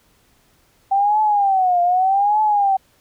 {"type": "tone with vibrato", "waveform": "sine", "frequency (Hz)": 776, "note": "G5", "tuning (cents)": -18, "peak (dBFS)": -13, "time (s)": [0.91, 2.77], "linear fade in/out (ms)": 10, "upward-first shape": "triangle", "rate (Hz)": 0.83, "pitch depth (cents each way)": 190, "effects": ["pink hiss -58 dBFS RMS until 3 s"]}